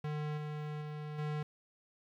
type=tone with level steps; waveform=square; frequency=150.6 Hz; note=D3; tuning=44 cents sharp; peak=-36 / -39 / -41 / -35 dBFS; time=0.04-1.43 s; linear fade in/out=5 ms; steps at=0.37 / 0.81 / 1.18 s; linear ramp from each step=10 ms; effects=low-pass 3000 Hz 12 dB/octave + 11-bit